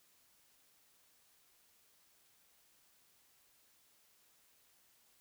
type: silence
effects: white hiss -70 dBFS RMS until 5.2 s